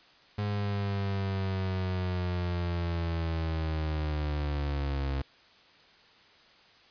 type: linear sweep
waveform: 35% pulse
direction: down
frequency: 103.7 to 67.7 Hz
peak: -27 dBFS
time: 0.38-5.22 s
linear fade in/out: 5 ms
effects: white hiss -58 dBFS RMS until 6.9 s + resampled to 11025 Hz